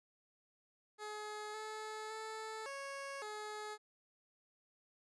15% pulse tone with pitch steps, 423.3 / 432.6 / 439 / 552 / 424.1 Hz, G#4 / A4 / A4 / C#5 / G#4, +33 / -29 / -4 / -7 / +36 cents, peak -37 dBFS, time 0.98-3.78 s, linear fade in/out 50 ms, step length 560 ms, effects resampled to 22050 Hz

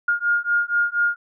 sine beating tone pair, 1417 / 1421.2 Hz, F6 / F6, +25 / +30 cents, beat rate 4.2 Hz, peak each -21 dBFS, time 0.08-1.16 s, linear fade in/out 5 ms, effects none

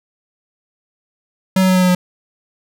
square tone with pitch steps, 188.6 / 186.97 / 185.36 / 183.76 / 182.18 / 180.6 Hz, F#3 / F#3 / F#3 / F#3 / F#3 / F#3, +33 / +18 / +3 / -12 / -27 / -42 cents, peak -11 dBFS, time 1.56-1.95 s, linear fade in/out 5 ms, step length 65 ms, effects none

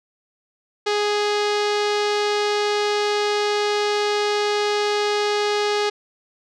sawtooth tone with low-pass filter, 415.3 Hz, G#4, in tune, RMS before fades -21 dBFS, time 0.86-5.9 s, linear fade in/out 10 ms, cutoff 4800 Hz, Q 1.7, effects none

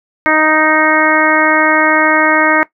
harmonic tone, 311.1 Hz, D#4, in tune, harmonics 1 / 2 / 3 / 4 / 5 / 6 / 7, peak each -16 / -16 / -16 / -16 / -16 / -16 / -16 dBFS, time 0.26-2.63 s, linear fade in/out 0 ms, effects noise-tail reverb RT60 0.1 s tail -18 dB re dry

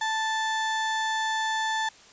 35% pulse tone pair together, 880 / 1760 Hz, A5 / A6, 0 / 0 cents, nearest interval octave, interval 1200 cents, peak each -25 / -31 dBFS, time 0.01-1.89 s, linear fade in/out 5 ms, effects white hiss -52 dBFS RMS until 2.12 s + resampled to 16000 Hz

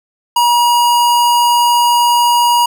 square tone, 957 Hz, A#5, 45 cents sharp, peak -9 dBFS, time 0.36-2.66 s, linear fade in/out 5 ms, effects none

